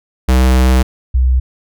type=tone pair in turn; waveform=square / sine; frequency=64 / 63.52 Hz; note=C2 / B1; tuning=-38 / +49 cents; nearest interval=unison; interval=13 cents; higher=first; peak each=-8 dBFS; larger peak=neither; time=0.28-0.83 / 1.14-1.4 s; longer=first; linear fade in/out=10 ms; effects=none

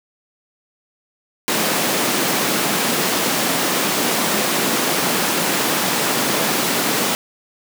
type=high-pass noise; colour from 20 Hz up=pink; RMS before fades=-19 dBFS; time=1.48-7.15 s; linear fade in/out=0 ms; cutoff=180 Hz; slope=24 dB/octave; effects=none

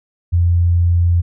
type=tone; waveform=sine; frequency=86.5 Hz; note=F2; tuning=16 cents flat; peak=-10 dBFS; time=0.32-1.22 s; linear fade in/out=20 ms; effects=none

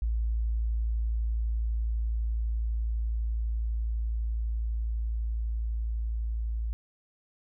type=tone with level ramp; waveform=sine; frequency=56 Hz; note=A1; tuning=31 cents sharp; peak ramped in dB=-25 to -28 dBFS; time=0.02-6.73 s; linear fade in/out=0 ms; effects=none

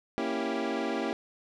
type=chord; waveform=25% pulse; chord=A# diminished seventh; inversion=none; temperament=equal; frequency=233.1 / 277.2 / 329.6 / 392 Hz; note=A#3 / C#4 / E4 / G4; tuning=0 / 0 / 0 / 0 cents; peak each=-31 dBFS; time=0.18-1.13 s; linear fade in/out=0 ms; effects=low-pass 4000 Hz 12 dB/octave

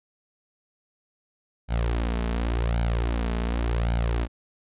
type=tone with flanger; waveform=sawtooth; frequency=57.8 Hz; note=A#1; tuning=14 cents flat; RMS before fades=-25 dBFS; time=1.68-4.28 s; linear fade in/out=50 ms; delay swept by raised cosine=1.3 to 4.7 ms; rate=0.89 Hz; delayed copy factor=+0.65; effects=resampled to 8000 Hz

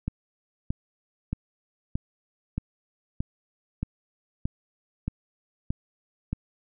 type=click train; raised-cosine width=5 ms; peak=-15 dBFS; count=11; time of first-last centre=0.08-6.33 s; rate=1.6 Hz; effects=none

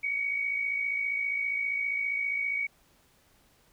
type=tone pair together; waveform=sine; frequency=2199 / 2254 Hz; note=C#7 / C#7; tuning=-14 / +28 cents; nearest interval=unison; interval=42 cents; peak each=-36 / -28 dBFS; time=0.03-2.67 s; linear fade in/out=10 ms; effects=pink hiss -64 dBFS RMS until 3.72 s

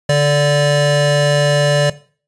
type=tone pair together; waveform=square; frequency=145.55 / 583 Hz; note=D3 / D5; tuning=-15 / -13 cents; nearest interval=2 octaves; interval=2402 cents; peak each=-14 dBFS; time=0.09-1.9 s; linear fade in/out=5 ms; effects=noise-tail reverb RT60 0.4 s tail -17 dB re dry + resampled to 22050 Hz

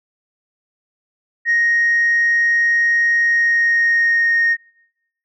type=tone with pitch glide; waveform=sine; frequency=1870 to 1853.9 Hz; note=A#6 to A#6; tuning=+5 to -10 cents; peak=-11 dBFS; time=1.45-4.57 s; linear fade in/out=50 ms; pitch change=-15 cents; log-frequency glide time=3.18-4.43 s; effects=noise-tail reverb RT60 0.9 s tail -25 dB re dry + tanh soft clip ceiling -9 dBFS

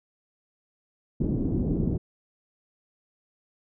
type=low-pass noise; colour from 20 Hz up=white; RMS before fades=-26 dBFS; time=1.2-1.98 s; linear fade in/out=10 ms; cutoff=320 Hz; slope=24 dB/octave; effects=none

